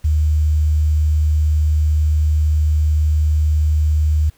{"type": "tone with quantisation", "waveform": "sine", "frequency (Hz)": 76.5, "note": "D#2", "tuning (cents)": -29, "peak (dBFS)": -12, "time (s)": [0.04, 4.3], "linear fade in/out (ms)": 10, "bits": 7, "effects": ["pink hiss -55 dBFS RMS until 4.37 s"]}